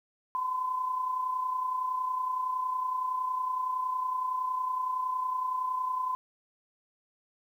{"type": "tone with amplitude modulation", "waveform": "sine", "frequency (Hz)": 1018, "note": "C6", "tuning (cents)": -48, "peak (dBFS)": -26, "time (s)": [0.35, 6.15], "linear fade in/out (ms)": 0, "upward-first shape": "sine", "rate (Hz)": 30.8, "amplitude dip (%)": 50, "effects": ["10-bit"]}